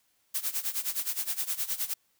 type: noise with tremolo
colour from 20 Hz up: blue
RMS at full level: -29 dBFS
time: 0.34-1.94 s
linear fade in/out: 10 ms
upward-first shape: sine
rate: 9.6 Hz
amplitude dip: 85%
effects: white hiss -71 dBFS RMS until 2.19 s